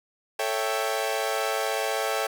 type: chord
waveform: sawtooth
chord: A dominant seventh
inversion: none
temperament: equal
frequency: 440 / 554.4 / 659.3 / 784 Hz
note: A4 / C#5 / E5 / G5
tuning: 0 / 0 / 0 / 0 cents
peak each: -27 dBFS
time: 0.39-2.27 s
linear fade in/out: 5 ms
effects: none